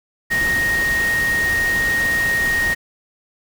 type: tone in noise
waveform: sine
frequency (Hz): 1864.7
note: A#6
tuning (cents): 0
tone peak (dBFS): -16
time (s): 0.3-2.75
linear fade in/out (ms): 20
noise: pink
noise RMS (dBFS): -27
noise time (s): 0.3-2.75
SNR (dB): +8
effects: none